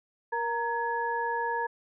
sine tone cluster, 471.1 / 928 / 1689 Hz, A#4 / A#5 / G#6, +18 / -8 / +29 cents, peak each -34 / -29 / -34 dBFS, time 0.32-1.67 s, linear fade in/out 10 ms, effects none

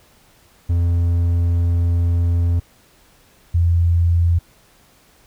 triangle / sine tone pair in turn, 85.9 / 85.41 Hz, F2 / F2, -28 / -38 cents, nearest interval unison, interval 10 cents, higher first, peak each -12 dBFS, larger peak neither, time 0.69-2.6 / 3.54-4.39 s, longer first, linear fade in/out 10 ms, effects pink hiss -53 dBFS RMS until 5.26 s

